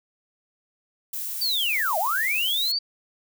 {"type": "noise", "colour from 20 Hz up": "violet", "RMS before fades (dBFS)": -31, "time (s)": [1.13, 2.72], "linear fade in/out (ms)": 5}
{"type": "linear two-way sweep", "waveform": "sine", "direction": "down then up", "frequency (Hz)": [4699, 600, 4699], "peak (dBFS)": -22, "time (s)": [1.41, 2.79], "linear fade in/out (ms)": 10, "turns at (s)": 1.98}
{"effects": []}